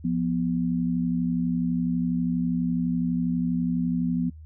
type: tone pair together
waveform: sine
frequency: 174.16 / 246.3 Hz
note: F3 / B3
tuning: -5 / -5 cents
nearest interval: tritone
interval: 600 cents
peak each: -25 dBFS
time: 0.04-4.3 s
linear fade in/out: 10 ms
effects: noise-tail reverb RT60 0.1 s tail -23 dB re dry + added 78 Hz sine -41 dBFS peak until 4.45 s